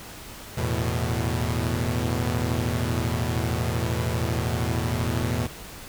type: chord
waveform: sawtooth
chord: E suspended fourth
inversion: none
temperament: equal with one note detuned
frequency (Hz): 82.41 / 110.64 / 123.47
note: E2 / A2 / B2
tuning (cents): 0 / +10 / 0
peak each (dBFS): -24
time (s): 0.57-5.47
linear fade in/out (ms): 10
effects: pink hiss -41 dBFS RMS until 5.88 s